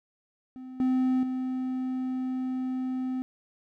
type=tone with level steps; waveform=triangle; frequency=257.3 Hz; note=C4; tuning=29 cents flat; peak=-37 / -20 / -26 dBFS; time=0.56-3.22 s; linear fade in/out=0 ms; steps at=0.8 / 1.23 s; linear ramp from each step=2 ms; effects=none